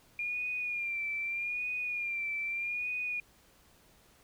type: tone with vibrato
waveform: sine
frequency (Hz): 2404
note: D7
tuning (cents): +40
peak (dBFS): -32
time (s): 0.19-3.2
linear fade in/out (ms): 2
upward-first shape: sine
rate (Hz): 0.81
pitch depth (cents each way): 55
effects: pink hiss -63 dBFS RMS until 4.23 s